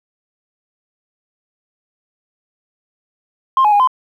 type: tone with pitch steps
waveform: sine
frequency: 1058 / 841 / 819 / 1026 Hz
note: C6 / G#5 / G#5 / C6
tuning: +19 / +22 / -24 / -34 cents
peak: -7 dBFS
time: 3.57-3.874 s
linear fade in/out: 2 ms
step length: 76 ms
effects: tanh soft clip ceiling -6 dBFS + 8-bit